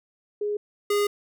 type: tone pair in turn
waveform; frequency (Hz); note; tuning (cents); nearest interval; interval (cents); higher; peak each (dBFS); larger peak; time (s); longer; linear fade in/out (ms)
sine / square; 415.3 / 410.5; G#4 / G#4; 0 / -20; unison; 20; first; -24 / -21; second; 0.41-0.57 / 0.9-1.07; second; 5
effects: none